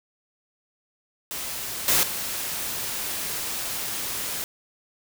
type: noise with level steps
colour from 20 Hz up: white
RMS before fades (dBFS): -32 / -20 / -30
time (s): 1.31-4.44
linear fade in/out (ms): 0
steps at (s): 1.88 / 2.03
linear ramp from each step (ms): 2
effects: none